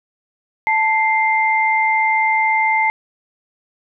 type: tone pair together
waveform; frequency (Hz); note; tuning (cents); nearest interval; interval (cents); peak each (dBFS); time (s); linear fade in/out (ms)
sine; 880 / 2094; A5 / C7; 0 / +1; octave + minor third; 1501; -16; 0.67-2.9; 0
effects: none